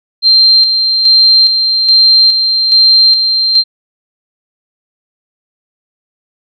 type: tone with tremolo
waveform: sine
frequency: 4158 Hz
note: C8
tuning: 12 cents flat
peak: -3 dBFS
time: 0.22-3.64 s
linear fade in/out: 50 ms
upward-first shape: square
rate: 1.2 Hz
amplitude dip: 45%
effects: none